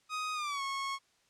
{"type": "tone with pitch glide", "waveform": "sawtooth", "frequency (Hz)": [1251, 1095.4], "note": ["D#6", "C#6"], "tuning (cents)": [9, -21], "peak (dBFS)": -30, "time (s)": [0.09, 0.99], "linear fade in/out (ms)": 50, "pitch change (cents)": -230, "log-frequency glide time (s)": [0.34, 0.62], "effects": ["white hiss -70 dBFS RMS until 1.29 s", "low-pass 7000 Hz 12 dB/octave"]}